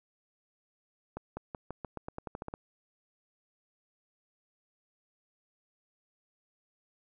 accelerating click train, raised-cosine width 1 ms, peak -24 dBFS, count 13, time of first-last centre 1.17-2.539 s, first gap 200 ms, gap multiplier 0.89, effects none

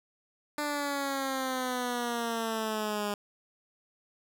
10% pulse exponential sweep, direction down, 297.3 to 204.2 Hz, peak -22 dBFS, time 0.58-3.14 s, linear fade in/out 2 ms, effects none

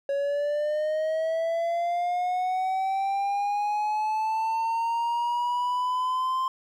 triangle linear sweep, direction up, 555 to 1046.5 Hz, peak -22 dBFS, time 0.09-6.48 s, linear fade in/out 2 ms, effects none

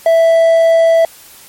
triangle tone, 659.3 Hz, E5, in tune, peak -4 dBFS, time 0.06-1.05 s, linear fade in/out 2 ms, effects white hiss -39 dBFS RMS until 1.48 s + MP3 64 kbps

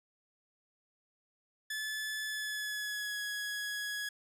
sawtooth tone with pitch glide, 1731 to 1673 Hz, A6 to G#6, -29 to +12 cents, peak -32 dBFS, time 1.7-4.09 s, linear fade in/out 5 ms, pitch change -59 cents, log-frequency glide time 2.25-3.2 s, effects resampled to 32000 Hz

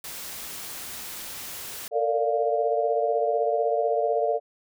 white noise, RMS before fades -37 dBFS, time 0.04-1.88 s, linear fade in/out 2 ms
sine chord, Bb major seventh, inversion third, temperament equal with one note detuned, 450.3 / 466.2 / 587.3 / 698.5 Hz, A4 / Bb4 / D5 / F5, +40 / 0 / 0 / 0 cents, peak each -26 / -31 / -26 / -26 dBFS, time 1.91-4.4 s, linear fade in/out 50 ms
effects none

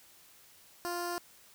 10% pulse tone with notch filter, 349.2 Hz, F4, in tune, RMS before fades -36 dBFS, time 0.85-1.18 s, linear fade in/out 0 ms, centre 2200 Hz, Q 1.2, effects white hiss -59 dBFS RMS until 1.54 s

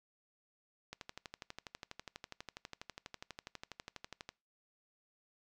click train, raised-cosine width 0.2 ms, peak -27 dBFS, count 42, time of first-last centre 0.93-4.291 s, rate 12.2 Hz, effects noise-tail reverb RT60 0.3 s tail -24 dB re dry

